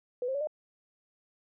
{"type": "tone with pitch steps", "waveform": "sine", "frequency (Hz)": [493.9, 529.3, 567.3, 608.1], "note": ["B4", "C5", "C#5", "D#5"], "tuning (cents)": [0, 20, 40, -40], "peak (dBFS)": -29, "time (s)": [0.22, 0.472], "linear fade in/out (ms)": 2, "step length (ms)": 63, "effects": []}